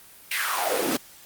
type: noise with high-pass filter sweep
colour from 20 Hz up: pink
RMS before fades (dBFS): -25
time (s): 0.31-0.97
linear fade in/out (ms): 5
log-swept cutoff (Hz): 2400 to 230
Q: 3.7
effects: white hiss -49 dBFS RMS until 1.25 s + Opus 32 kbps